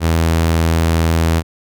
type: tone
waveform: sawtooth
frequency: 82.1 Hz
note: E2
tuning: 6 cents flat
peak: -8 dBFS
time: 0-1.43 s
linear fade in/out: 50 ms
effects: none